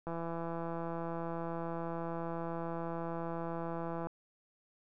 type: click train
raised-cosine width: 1 ms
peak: -26 dBFS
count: 669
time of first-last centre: 0.07-4.07 s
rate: 167 Hz
effects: none